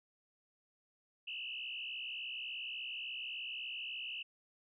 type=tone with frequency modulation; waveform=sine; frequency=2794 Hz; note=F7; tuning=in tune; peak=-40 dBFS; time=1.27-4.23 s; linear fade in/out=10 ms; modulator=63.5 Hz; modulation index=3; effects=none